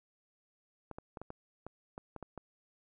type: clicks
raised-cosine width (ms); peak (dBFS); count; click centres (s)
1; -29; 10; 0.913 / 0.985 / 1.172 / 1.216 / 1.304 / 1.666 / 1.979 / 2.163 / 2.227 / 2.377
effects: none